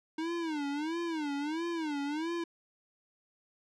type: tone with vibrato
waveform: square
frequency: 310.8 Hz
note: D#4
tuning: 2 cents flat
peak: -33 dBFS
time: 0.18-2.44 s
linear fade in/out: 5 ms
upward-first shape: sine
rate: 1.5 Hz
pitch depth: 170 cents each way
effects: low-pass 5000 Hz 12 dB/octave